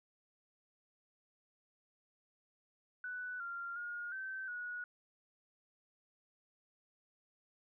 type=tone with pitch steps; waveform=sine; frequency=1488 / 1388 / 1429 / 1545 / 1459 Hz; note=F#6 / F6 / F6 / G6 / F#6; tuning=+9 / -11 / +39 / -26 / -25 cents; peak=-40 dBFS; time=3.04-4.84 s; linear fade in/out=2 ms; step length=360 ms; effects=none